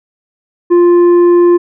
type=tone with tanh clipping; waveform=triangle; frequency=349.2 Hz; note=F4; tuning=in tune; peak=-5 dBFS; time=0.7-1.58 s; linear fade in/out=20 ms; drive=10 dB; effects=none